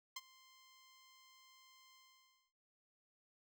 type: tone with ADSR envelope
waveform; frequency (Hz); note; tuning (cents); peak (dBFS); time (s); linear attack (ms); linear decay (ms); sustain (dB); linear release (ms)
10% pulse; 1046.5; C6; 0; -33; 0.16-2.53; 6; 34; -22; 580
effects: none